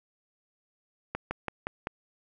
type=slowing click train; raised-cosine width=0.5 ms; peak=-16 dBFS; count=5; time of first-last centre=1.15-1.871 s; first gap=160 ms; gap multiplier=1.08; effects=none